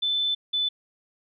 sine tone pair in turn, 3520 / 3501 Hz, A7 / A7, 0 / -9 cents, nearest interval unison, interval 9 cents, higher first, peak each -22 dBFS, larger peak neither, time 0.02-0.35 / 0.53-0.69 s, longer first, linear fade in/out 10 ms, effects none

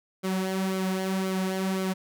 sawtooth tone with flanger, 189.2 Hz, F#3, 39 cents sharp, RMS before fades -28 dBFS, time 0.23-1.94 s, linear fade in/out 20 ms, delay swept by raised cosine 1.1 to 4.5 ms, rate 1.9 Hz, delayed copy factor -0.6, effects none

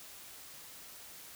silence, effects white hiss -51 dBFS RMS until 1.35 s

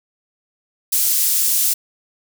pink high-pass noise, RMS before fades -17 dBFS, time 0.92-1.74 s, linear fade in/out 10 ms, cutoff 8500 Hz, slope 12 dB/octave, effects none

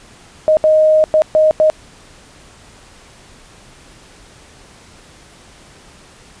sine tone bursts at uneven times, 622.3 Hz, D#5, in tune, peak -7 dBFS, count 5, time 0.48-0.57 / 0.64-1.04 / 1.14-1.22 / 1.35-1.51 / 1.6-1.7 s, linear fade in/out 0 ms, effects pink hiss -43 dBFS RMS until 6.4 s + resampled to 22050 Hz

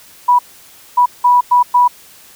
sine tone bursts at uneven times, 980 Hz, B5, 14 cents flat, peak -6 dBFS, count 5, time 0.28-0.39 / 0.97-1.06 / 1.24-1.41 / 1.51-1.63 / 1.74-1.88 s, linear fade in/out 10 ms, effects white hiss -42 dBFS RMS until 2.35 s

